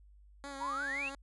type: tone with vibrato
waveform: 10% pulse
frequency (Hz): 277.2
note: C#4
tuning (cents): 0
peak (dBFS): -34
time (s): 0.44-1.15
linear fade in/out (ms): 0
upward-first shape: triangle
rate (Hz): 5.8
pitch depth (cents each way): 41
type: exponential sweep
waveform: sine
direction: up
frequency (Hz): 903 to 2832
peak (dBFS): -34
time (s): 0.6-1.1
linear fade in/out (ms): 20
effects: added 50 Hz sine -56 dBFS peak until 1.22 s + resampled to 24000 Hz